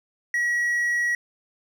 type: tone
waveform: triangle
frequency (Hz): 1917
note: A#6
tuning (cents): +48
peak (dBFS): -19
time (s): 0.34-1.15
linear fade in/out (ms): 2
effects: none